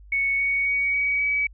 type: tone with pitch steps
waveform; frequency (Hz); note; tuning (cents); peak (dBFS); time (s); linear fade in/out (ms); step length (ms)
sine; 2217 / 2232 / 2248 / 2264 / 2279; C#7 / C#7 / C#7 / C#7 / C#7; 0 / +11 / +24 / +36 / +47; -20; 0.12-1.47; 5; 270
effects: added 50 Hz sine -44 dBFS peak until 1.53 s